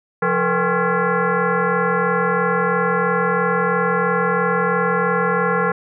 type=tone with frequency modulation; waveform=sine; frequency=445 Hz; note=A4; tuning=20 cents sharp; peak=-15 dBFS; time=0.22-5.72 s; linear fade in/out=5 ms; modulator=311 Hz; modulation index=4; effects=none